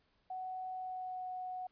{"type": "tone with pitch glide", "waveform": "sine", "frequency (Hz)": [745, 737.3], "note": ["F#5", "F#5"], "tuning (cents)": [12, -6], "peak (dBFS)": -39, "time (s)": [0.3, 1.67], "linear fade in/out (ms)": 5, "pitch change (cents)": -18, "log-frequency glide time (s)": [0.71, 1.27], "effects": ["pink hiss -75 dBFS RMS until 1.71 s", "resampled to 11025 Hz"]}